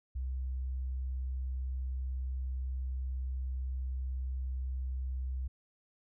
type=tone; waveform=sine; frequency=64.5 Hz; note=C2; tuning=24 cents flat; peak=-33 dBFS; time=0.15-5.48 s; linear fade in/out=10 ms; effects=none